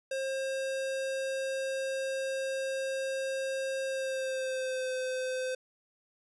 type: tone with pitch glide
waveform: square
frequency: 534 to 514.3 Hz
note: C5 to C5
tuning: +35 to -30 cents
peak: -32 dBFS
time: 0.11-5.55 s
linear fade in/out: 5 ms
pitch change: -65 cents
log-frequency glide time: 3.86-4.93 s
effects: resampled to 24000 Hz